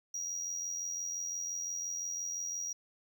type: tone with amplitude modulation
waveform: triangle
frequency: 5740 Hz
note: F8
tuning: 47 cents sharp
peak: -32 dBFS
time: 0.14-2.73 s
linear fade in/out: 5 ms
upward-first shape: sine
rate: 85.8 Hz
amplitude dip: 50%
effects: none